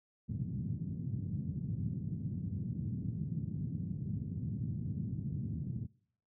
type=band-pass noise; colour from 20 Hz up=pink; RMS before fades=-38 dBFS; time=0.28-5.87 s; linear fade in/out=20 ms; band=100 to 200 Hz; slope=24 dB/octave; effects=noise-tail reverb RT60 0.6 s tail -23 dB re dry